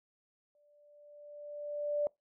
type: tone with exponential growth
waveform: sine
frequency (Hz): 587.3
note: D5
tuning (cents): 0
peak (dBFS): -27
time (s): 0.55-2.07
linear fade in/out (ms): 1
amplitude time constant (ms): 330
effects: noise-tail reverb RT60 0.2 s tail -25 dB re dry